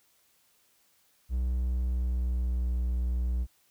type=tone with pitch glide; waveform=triangle; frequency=62.2 to 61.06 Hz; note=B1 to B1; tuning=+13 to -19 cents; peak=-24 dBFS; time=1.29-3.47 s; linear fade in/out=50 ms; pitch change=-32 cents; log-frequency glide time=1.63-2.71 s; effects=white hiss -67 dBFS RMS until 3.7 s